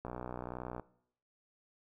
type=click train; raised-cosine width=1 ms; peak=-27 dBFS; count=47; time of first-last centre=0.05-0.797 s; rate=61.6 Hz; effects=noise-tail reverb RT60 0.7 s tail -20 dB re dry